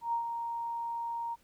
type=tone with ADSR envelope; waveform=sine; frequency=932.3 Hz; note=A#5; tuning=in tune; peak=-27 dBFS; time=0.01-1.36 s; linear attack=120 ms; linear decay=100 ms; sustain=-6 dB; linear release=29 ms; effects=pink hiss -67 dBFS RMS until 1.43 s